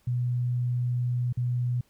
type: tone with dropouts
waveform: sine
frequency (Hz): 122.9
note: B2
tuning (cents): -8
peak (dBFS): -24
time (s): 0.07-1.81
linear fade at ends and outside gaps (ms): 5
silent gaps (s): 1.327-1.372
effects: pink hiss -66 dBFS RMS until 1.89 s